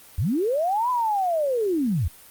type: linear two-way sweep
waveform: sine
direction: up then down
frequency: 65.41 to 1017 to 65.41 Hz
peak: -20 dBFS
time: 0.18-2.08 s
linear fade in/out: 5 ms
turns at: 0.9 s
effects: white hiss -48 dBFS RMS until 2.3 s + Opus 32 kbps